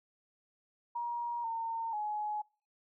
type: tone with pitch steps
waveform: sine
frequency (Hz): 949 / 911 / 843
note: A#5 / A#5 / G#5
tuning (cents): +31 / -40 / +26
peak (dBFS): -33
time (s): 0.95-2.42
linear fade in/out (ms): 10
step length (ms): 490
effects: noise-tail reverb RT60 0.4 s tail -26 dB re dry